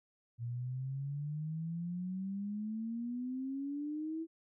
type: exponential sweep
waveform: sine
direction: up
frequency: 116.54 to 329.6 Hz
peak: -36 dBFS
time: 0.38-4.27 s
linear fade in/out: 50 ms
effects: none